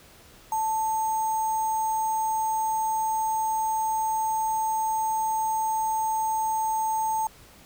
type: tone with sample-and-hold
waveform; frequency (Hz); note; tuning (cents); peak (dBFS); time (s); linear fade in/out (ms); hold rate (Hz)
sine; 880; A5; 0; -23; 0.52-7.27; 2; 7350
effects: pink hiss -52 dBFS RMS until 7.65 s